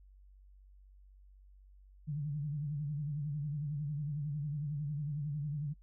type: tone with vibrato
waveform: sine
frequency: 146.83 Hz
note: D3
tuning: in tune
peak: -34 dBFS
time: 2.07-5.74 s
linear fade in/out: 20 ms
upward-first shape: sine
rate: 11 Hz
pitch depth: 89 cents each way
effects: noise-tail reverb RT60 0.1 s tail -24 dB re dry + added 48 Hz sine -56 dBFS peak until 5.82 s